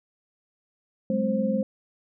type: tone cluster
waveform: sine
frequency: 193.1 / 213.1 / 260.3 / 527 Hz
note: G3 / G#3 / C4 / C5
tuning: -26 / +45 / -9 / +12 cents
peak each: -29 / -25 / -32 / -27 dBFS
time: 1.1-1.63 s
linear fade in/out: 2 ms
effects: none

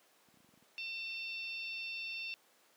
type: clicks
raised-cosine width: 5 ms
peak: -40 dBFS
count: 9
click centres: 0.287 / 0.342 / 0.373 / 0.405 / 0.446 / 0.49 / 0.539 / 0.576 / 0.626 s
type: harmonic tone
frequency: 897 Hz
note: A5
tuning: 33 cents sharp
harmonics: 3 / 4 / 5 / 6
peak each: -40 / -49 / -51 / -52 dBFS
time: 0.78-2.34 s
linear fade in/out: 0 ms
effects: pink hiss -67 dBFS RMS until 2.76 s + high-pass 400 Hz 12 dB/octave

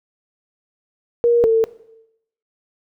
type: tone pair in turn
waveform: sine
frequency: 472.8 / 449.3 Hz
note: A#4 / A4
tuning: +24 / +36 cents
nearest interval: minor second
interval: 88 cents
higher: first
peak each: -11 dBFS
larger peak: neither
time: 1.24-1.44 / 1.44-1.64 s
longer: neither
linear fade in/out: 0 ms
effects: noise-tail reverb RT60 0.8 s tail -18 dB re dry

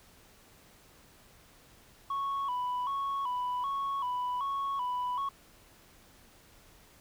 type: tone with vibrato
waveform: sine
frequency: 1046.5 Hz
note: C6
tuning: in tune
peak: -28 dBFS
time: 2.1-5.29 s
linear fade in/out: 5 ms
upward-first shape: square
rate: 1.3 Hz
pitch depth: 95 cents each way
effects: tanh soft clip ceiling -29 dBFS + pink hiss -59 dBFS RMS until 7 s

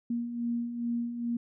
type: beating tone pair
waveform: sine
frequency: 234.5 / 236.9 Hz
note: A#3 / A#3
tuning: +11 / +28 cents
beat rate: 2.4 Hz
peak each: -38 / -30 dBFS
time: 0.1-1.37 s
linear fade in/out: 5 ms
effects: none

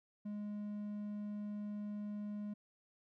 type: tone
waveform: triangle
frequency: 207.7 Hz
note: G#3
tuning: in tune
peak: -38 dBFS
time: 0.25-2.54 s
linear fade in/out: 10 ms
effects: none

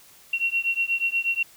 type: beating tone pair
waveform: sine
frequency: 2731 / 2739.3 Hz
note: F7 / F7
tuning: -39 / -34 cents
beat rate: 8.3 Hz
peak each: -25 dBFS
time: 0.33-1.43 s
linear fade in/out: 5 ms
effects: white hiss -52 dBFS RMS until 1.56 s

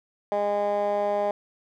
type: tone with band-pass filter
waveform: 15% pulse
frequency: 204.8 Hz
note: G#3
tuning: 24 cents flat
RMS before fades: -25 dBFS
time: 0.32-1.31 s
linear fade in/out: 0 ms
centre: 690 Hz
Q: 2.9
effects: none

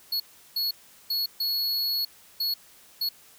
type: tone bursts at uneven times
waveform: square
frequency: 4359 Hz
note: C#8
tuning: 30 cents flat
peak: -25 dBFS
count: 6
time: 0.12-0.2 / 0.56-0.71 / 1.1-1.26 / 1.4-2.05 / 2.4-2.54 / 3.01-3.09 s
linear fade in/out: 5 ms
effects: white hiss -54 dBFS RMS until 3.38 s

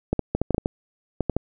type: clicks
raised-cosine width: 2 ms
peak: -8 dBFS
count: 11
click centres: 0.13 / 0.193 / 0.35 / 0.416 / 0.507 / 0.546 / 0.581 / 0.659 / 1.207 / 1.297 / 1.366 s
effects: none

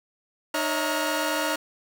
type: tone cluster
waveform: sawtooth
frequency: 304.2 / 554 / 644 / 929 / 1427 Hz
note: D#4 / C#5 / E5 / A#5 / F6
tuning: -39 / -1 / -41 / -6 / +37 cents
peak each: -27 dBFS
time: 0.54-1.56 s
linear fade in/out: 5 ms
effects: none

